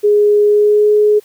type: tone with pitch glide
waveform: sine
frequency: 415.3 to 420.4 Hz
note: G#4 to G#4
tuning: 0 to +21 cents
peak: -7 dBFS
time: 0.03-1.2 s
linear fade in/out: 20 ms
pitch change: +21 cents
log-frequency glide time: 0.44-0.9 s
effects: white hiss -48 dBFS RMS until 1.24 s